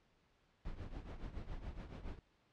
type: noise with tremolo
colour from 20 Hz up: brown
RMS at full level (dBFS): -43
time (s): 0.65-2.19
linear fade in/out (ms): 2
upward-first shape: triangle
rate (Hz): 7.1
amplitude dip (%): 80
effects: pink hiss -74 dBFS RMS until 2.52 s + low-pass 4000 Hz 12 dB/octave